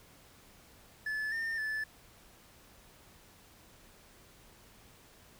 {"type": "tone with pitch steps", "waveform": "triangle", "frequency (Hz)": [1731, 1811, 1742], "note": ["A6", "A6", "A6"], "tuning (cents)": [-29, 49, -18], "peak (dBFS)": -31, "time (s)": [1.06, 1.84], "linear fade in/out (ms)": 5, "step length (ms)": 260, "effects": ["pink hiss -59 dBFS RMS until 5.39 s"]}